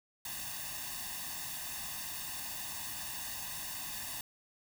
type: noise with comb filter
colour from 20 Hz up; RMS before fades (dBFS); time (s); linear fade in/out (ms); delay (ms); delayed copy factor
white; -41; 0.25-4.21; 2; 1.1; +0.95
effects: none